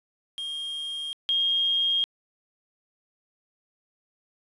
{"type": "tone pair in turn", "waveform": ["triangle", "sine"], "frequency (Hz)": [3226, 3238], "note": ["G7", "G#7"], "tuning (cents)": [49, -45], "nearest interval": "unison", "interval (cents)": 6, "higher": "second", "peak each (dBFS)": [-29, -21], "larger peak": "second", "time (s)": [[0.38, 1.13], [1.29, 2.04]], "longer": "neither", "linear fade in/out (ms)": 0, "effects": ["resampled to 24000 Hz", "9-bit"]}